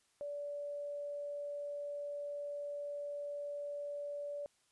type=tone; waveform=sine; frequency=578 Hz; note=D5; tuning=28 cents flat; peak=-39 dBFS; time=0.21-4.46 s; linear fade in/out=0 ms; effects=white hiss -74 dBFS RMS until 4.71 s + resampled to 24000 Hz